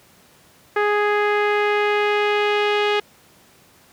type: tone with low-pass filter sweep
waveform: sawtooth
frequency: 415.3 Hz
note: G#4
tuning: in tune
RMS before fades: -19 dBFS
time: 0.76-3 s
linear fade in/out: 5 ms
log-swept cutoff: 1800 to 3000 Hz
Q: 2.1
effects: pink hiss -52 dBFS RMS until 3.92 s + high-pass 100 Hz 12 dB/octave